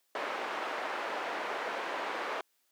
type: band-pass noise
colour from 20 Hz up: pink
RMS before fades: -36 dBFS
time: 0.15-2.41 s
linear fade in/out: 2 ms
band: 480 to 1900 Hz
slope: 12 dB/octave
effects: white hiss -74 dBFS RMS until 2.71 s + high-pass 300 Hz 12 dB/octave